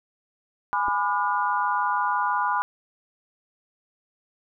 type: chord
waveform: sine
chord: G# diminished seventh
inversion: none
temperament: just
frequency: 830.6 / 996.7 / 1196.1 / 1435.3 Hz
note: G#5 / B5 / D6 / F6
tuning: 0 / +16 / +31 / +47 cents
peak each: -28 / -24 / -29 / -29 dBFS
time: 0.73-2.62 s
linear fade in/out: 0 ms
type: clicks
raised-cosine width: 2 ms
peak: -26 dBFS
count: 2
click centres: 0.882 / 0.885 s
effects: none